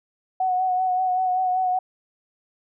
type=tone with vibrato; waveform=sine; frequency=740 Hz; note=F#5; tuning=in tune; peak=-19 dBFS; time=0.4-1.79 s; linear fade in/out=5 ms; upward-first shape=sine; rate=5.2 Hz; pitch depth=27 cents each way; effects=none